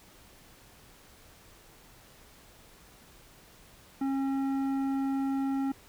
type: tone with tanh clipping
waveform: triangle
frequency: 271.4 Hz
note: C#4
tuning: 36 cents flat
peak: -29 dBFS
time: 4.01-5.72 s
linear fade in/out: 5 ms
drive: 15 dB
effects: pink hiss -56 dBFS RMS until 5.88 s